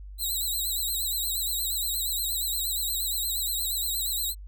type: tone with vibrato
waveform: 5% pulse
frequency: 3953 Hz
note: B7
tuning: 1 cent sharp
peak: -20 dBFS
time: 0.18-4.35 s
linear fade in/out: 50 ms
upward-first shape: sine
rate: 8.5 Hz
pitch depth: 92 cents each way
effects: added 49 Hz sine -39 dBFS peak until 4.47 s